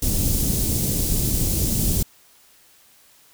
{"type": "band-stop noise", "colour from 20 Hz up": "pink", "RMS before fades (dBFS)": -21, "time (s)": [0.02, 2.03], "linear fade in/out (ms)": 5, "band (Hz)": [260, 7200], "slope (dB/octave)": 12, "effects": ["white hiss -54 dBFS RMS until 3.33 s"]}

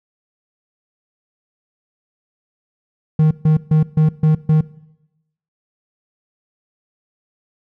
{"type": "tone bursts", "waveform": "triangle", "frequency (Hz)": 155.56, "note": "D#3", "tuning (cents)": 0, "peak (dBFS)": -7, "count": 6, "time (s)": [3.19, 4.61], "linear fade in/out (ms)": 5, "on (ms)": 120, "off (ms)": 140, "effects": ["noise-tail reverb RT60 0.9 s tail -20 dB re dry"]}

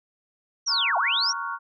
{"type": "linear two-way sweep", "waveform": "sine", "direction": "down then up", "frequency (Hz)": [5920, 651, 5920], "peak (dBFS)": -21, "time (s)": [0.66, 1.33], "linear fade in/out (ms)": 20, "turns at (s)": 0.97}
{"type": "chord", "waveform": "sine", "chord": "Gb major seventh", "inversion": "first", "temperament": "equal", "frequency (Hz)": [932.3, 1108.7, 1396.9, 1480], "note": ["Bb5", "Db6", "F6", "Gb6"], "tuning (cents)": [0, 0, 0, 0], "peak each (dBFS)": [-35, -31, -33, -36], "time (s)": [0.67, 1.59], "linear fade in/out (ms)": 50}
{"effects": []}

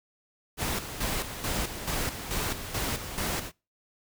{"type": "noise with tremolo", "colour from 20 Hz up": "pink", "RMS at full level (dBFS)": -30, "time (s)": [0.57, 3.52], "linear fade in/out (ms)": 50, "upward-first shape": "square", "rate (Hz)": 2.3, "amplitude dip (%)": 60, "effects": ["noise-tail reverb RT60 0.3 s tail -25 dB re dry"]}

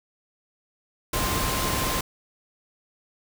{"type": "tone in noise", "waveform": "sine", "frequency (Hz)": 1046.5, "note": "C6", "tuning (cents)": 0, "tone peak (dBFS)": -32, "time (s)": [1.13, 2.01], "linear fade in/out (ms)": 5, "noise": "pink", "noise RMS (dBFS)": -26, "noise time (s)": [1.13, 2.01], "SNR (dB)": -9, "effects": []}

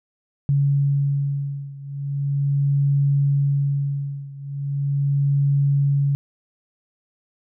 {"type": "beating tone pair", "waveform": "sine", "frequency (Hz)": [140.5, 140.89], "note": ["C#3", "C#3"], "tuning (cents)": [24, 28], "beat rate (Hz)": 0.39, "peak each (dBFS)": [-20, -22], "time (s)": [0.49, 6.15], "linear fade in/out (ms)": 0, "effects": []}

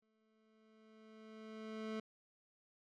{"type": "tone with exponential growth", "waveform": "25% pulse", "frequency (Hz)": 218.7, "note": "A3", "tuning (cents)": -10, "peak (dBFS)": -36, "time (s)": [0.02, 2], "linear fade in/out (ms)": 5, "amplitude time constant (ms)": 430, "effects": ["low-pass 4000 Hz 12 dB/octave"]}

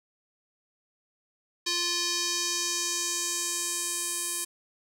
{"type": "tone with band-pass filter sweep", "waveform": "square", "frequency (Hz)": 348.4, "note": "F4", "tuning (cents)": -4, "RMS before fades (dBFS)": -30, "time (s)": [1.66, 4.45], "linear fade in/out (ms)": 10, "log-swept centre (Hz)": [4800, 9500], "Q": 2.2, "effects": []}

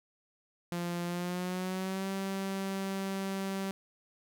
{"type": "tone with pitch glide", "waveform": "sawtooth", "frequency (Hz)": [173.6, 193.74], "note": ["F3", "G3"], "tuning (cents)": [-10, -20], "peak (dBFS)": -29, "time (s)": [0.72, 3.71], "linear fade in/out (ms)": 0, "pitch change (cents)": 190, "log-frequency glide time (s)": [1.05, 2.09], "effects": []}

